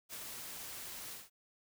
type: noise with ADSR envelope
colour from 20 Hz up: white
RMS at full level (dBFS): -44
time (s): 0.09-1.3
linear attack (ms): 45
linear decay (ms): 38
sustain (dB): -2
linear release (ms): 180
effects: none